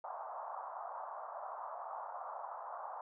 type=band-pass noise; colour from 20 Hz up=pink; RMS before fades=-45 dBFS; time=0.04-3.01 s; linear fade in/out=2 ms; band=640 to 1200 Hz; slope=48 dB/octave; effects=none